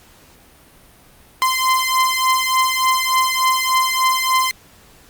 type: beating tone pair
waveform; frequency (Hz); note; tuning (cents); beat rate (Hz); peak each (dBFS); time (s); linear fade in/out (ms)
sawtooth; 1035 / 1038.4; C6 / C6; -19 / -13; 3.4; -14; 1.42-4.51; 0
effects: pink hiss -48 dBFS RMS until 5.09 s + Opus 48 kbps